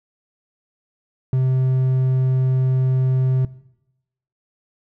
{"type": "tone", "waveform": "triangle", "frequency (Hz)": 130, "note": "C3", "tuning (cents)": -11, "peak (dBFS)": -13, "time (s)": [1.33, 3.45], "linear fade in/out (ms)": 2, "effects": ["noise-tail reverb RT60 0.9 s tail -19 dB re dry"]}